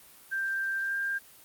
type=tone with pitch glide; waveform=sine; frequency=1577 to 1595.3 Hz; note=G6 to G6; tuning=+10 to +30 cents; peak=-28 dBFS; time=0.31-1.19 s; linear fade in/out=20 ms; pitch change=+20 cents; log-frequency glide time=0.79-0.96 s; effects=white hiss -54 dBFS RMS until 1.44 s + Opus 32 kbps